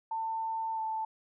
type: tone with pitch glide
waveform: sine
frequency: 895 to 881.7 Hz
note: A5 to A5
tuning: +29 to +3 cents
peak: -31 dBFS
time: 0.11-1.05 s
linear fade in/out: 5 ms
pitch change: -26 cents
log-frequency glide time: 0.74-0.81 s
effects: none